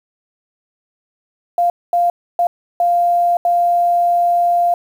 sine tone bursts at uneven times, 697 Hz, F5, 4 cents flat, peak -11 dBFS, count 5, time 1.58-1.7 / 1.93-2.1 / 2.39-2.47 / 2.8-3.37 / 3.45-4.74 s, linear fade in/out 2 ms, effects 7-bit

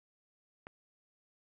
click, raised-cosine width 0.5 ms, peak -30 dBFS, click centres 0.669 s, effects none

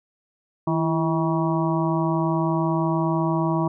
harmonic tone with a mistuned harmonic, 160.5 Hz, E3, 46 cents flat, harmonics 1 / 2 / 4 / 5 / 6 / 7, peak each -23 / -24 / -29 / -34 / -28 / -32 dBFS, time 0.67-3.68 s, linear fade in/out 5 ms, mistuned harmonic 2, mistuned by +58 cents, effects none

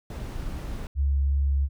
brown noise, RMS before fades -33 dBFS, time 0.1-0.87 s, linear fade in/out 2 ms
sine tone with vibrato, 69.5 Hz, C#2, 5 cents sharp, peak -20 dBFS, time 0.95-1.69 s, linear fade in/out 50 ms, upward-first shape triangle, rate 2.9 Hz, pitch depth 10 cents each way
effects none

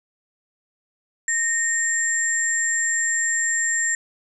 sine tone pair together, 1843 / 7372 Hz, A#6 / A#8, -20 / -20 cents, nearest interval 2 octaves, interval 2400 cents, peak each -22 dBFS, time 1.28-3.95 s, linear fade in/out 2 ms, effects none

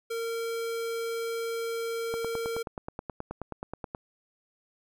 square tone, 459.5 Hz, A#4, 25 cents flat, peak -31 dBFS, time 0.1-2.63 s, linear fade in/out 10 ms
click train, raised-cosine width 1 ms, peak -21 dBFS, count 18, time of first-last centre 2.14-3.949 s, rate 9.4 Hz
effects none

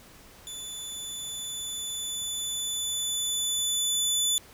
20% pulse tone with level ramp, 3490 Hz, A7, 15 cents flat, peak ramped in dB -31 to -17 dBFS, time 0.47-4.38 s, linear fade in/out 0 ms, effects pink hiss -52 dBFS RMS until 4.53 s

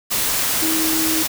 sine tone in noise, 318.7 Hz, D#4, 42 cents sharp, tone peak -21 dBFS, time 0.61-1.24 s, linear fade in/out 20 ms, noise white, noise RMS -20 dBFS, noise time 0.1-1.28 s, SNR -4 dB, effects none

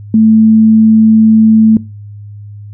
sine tone, 220 Hz, A3, in tune, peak -3 dBFS, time 0.14-1.77 s, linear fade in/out 2 ms, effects noise-tail reverb RT60 0.3 s tail -21 dB re dry + added 103 Hz sine -26 dBFS peak until 2.73 s

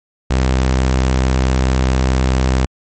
sawtooth tone, 64.6 Hz, C2, 21 cents flat, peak -8 dBFS, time 0.3-2.66 s, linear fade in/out 10 ms, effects MP3 32 kbps

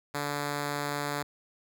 5% pulse tone, 144.9 Hz, D3, 23 cents flat, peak -19 dBFS, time 0.14-1.23 s, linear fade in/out 10 ms, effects none

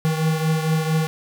square beating tone pair, 157.7 / 162.1 Hz, D#3 / E3, +24 / -29 cents, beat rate 4.4 Hz, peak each -20 / -26 dBFS, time 0.05-1.07 s, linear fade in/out 0 ms, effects none

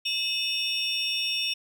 triangle tone cluster, 2597 / 2915 / 3598 / 5520 Hz, E7 / F#7 / A7 / F8, -26 / -26 / +38 / -21 cents, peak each -30 dBFS, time 0.05-1.54 s, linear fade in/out 10 ms, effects none

